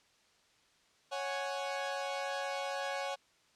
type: chord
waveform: sawtooth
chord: C# suspended fourth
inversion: none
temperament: equal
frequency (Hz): 554.4 / 740 / 830.6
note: C#5 / F#5 / G#5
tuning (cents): 0 / 0 / 0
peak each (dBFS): -34 / -37 / -37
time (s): 1.11-3.16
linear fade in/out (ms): 20
effects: white hiss -68 dBFS RMS until 3.55 s + low-pass 6000 Hz 12 dB/octave